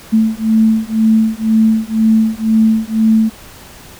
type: beating tone pair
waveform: sine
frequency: 220 / 222 Hz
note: A3 / A3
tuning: 0 / +16 cents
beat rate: 2 Hz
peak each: -12 dBFS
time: 0.12-3.3 s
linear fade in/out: 20 ms
effects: pink hiss -37 dBFS RMS until 3.99 s